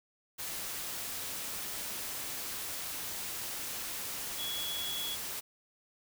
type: tone in noise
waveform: sine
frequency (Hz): 3361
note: G#7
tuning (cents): +20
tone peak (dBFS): -36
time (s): 4.38-5.16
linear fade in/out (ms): 20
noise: white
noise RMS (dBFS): -39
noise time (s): 0.38-5.41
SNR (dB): 0
effects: none